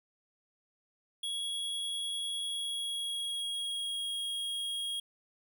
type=tone with pitch glide; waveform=square; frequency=3331 to 3279 Hz; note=G#7 to G#7; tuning=+4 to -23 cents; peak=-34 dBFS; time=1.23-5 s; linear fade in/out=5 ms; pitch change=-27 cents; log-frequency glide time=2.42-4.2 s; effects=none